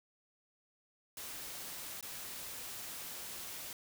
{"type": "noise with dropouts", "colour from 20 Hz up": "white", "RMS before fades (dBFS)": -45, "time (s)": [1.17, 3.73], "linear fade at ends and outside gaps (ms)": 2, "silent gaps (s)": [2.01, 2.026], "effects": []}